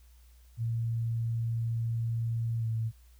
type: tone with pitch glide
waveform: sine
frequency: 115.2 to 112.5 Hz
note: A#2 to A2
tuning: -20 to +39 cents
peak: -28 dBFS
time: 0.57-2.92 s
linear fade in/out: 50 ms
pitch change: -41 cents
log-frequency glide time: 2.58-2.67 s
effects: added 60 Hz sine -54 dBFS peak until 3.19 s + white hiss -67 dBFS RMS until 3.19 s